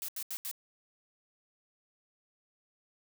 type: noise bursts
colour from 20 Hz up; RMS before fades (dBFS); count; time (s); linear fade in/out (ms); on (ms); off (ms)
blue; -38; 4; 0.02-0.513; 0; 64; 79
effects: none